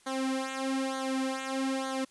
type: tone with flanger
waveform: sawtooth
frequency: 265.3 Hz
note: C4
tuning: 24 cents sharp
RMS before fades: -32 dBFS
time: 0.06-2.05 s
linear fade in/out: 10 ms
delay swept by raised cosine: 0.38 to 3.58 ms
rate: 1.1 Hz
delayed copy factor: -0.85
effects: white hiss -62 dBFS RMS until 2.1 s + resampled to 24000 Hz